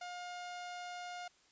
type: tone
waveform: sawtooth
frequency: 712 Hz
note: F5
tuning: 33 cents sharp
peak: -39 dBFS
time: 0.01-1.28 s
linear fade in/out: 5 ms
effects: white hiss -68 dBFS RMS until 1.51 s + resampled to 16000 Hz